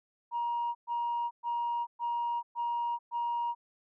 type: tone bursts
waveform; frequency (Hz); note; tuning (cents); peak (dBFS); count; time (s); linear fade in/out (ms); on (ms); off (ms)
sine; 947; A#5; +27; -28; 6; 0.31-3.55; 50; 440; 120
effects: tanh soft clip ceiling -26 dBFS